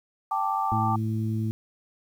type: chord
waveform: sine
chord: G suspended second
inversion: none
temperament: equal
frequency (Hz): 784 / 880 / 1174.7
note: G5 / A5 / D6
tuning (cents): 0 / 0 / 0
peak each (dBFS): -28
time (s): 0.31-0.96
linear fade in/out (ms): 5
type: harmonic tone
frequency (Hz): 110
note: A2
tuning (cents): 0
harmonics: 1 / 2 / 3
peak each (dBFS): -26 / -30 / -36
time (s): 0.72-1.51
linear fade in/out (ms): 0
effects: 9-bit